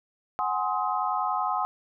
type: chord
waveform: sine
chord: Ab dominant seventh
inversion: third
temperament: equal with one note detuned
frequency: 740 / 830.6 / 1046.5 / 1264.1 Hz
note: Gb5 / Ab5 / C6 / Eb6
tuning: 0 / 0 / 0 / +27 cents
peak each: -30 dBFS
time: 0.39-1.65 s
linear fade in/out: 0 ms
effects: none